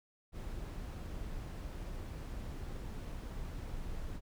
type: noise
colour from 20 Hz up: brown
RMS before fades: -42 dBFS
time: 0.32-4.21 s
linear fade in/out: 50 ms
effects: none